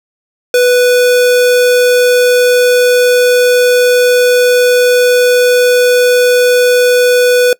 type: tone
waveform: square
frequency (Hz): 493.9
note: B4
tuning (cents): 0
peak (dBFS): -6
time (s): 0.54-7.53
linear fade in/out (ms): 2
effects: noise-tail reverb RT60 0.1 s tail -21 dB re dry